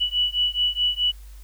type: beating tone pair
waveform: sine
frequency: 2950 / 2954.7 Hz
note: F#7 / F#7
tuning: -6 / -3 cents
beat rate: 4.7 Hz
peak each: -23 dBFS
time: 0-1.12 s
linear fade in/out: 20 ms
effects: added 50 Hz sine -39 dBFS peak until 1.43 s + white hiss -55 dBFS RMS until 1.43 s